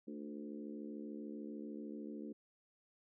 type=harmonic tone with a mistuned harmonic; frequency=73.42 Hz; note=D2; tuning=in tune; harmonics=3 / 4 / 5 / 6 / 7; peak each=-47 / -48 / -52 / -55 / -58 dBFS; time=0.07-2.33 s; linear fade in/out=10 ms; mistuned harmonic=5; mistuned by=-31 cents; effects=none